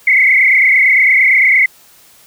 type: tone with frequency modulation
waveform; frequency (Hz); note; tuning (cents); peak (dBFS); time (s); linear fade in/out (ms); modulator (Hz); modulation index
sine; 2121; C7; +23; -6; 0.07-1.66; 5; 28.8; 4
effects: white hiss -45 dBFS RMS until 2.26 s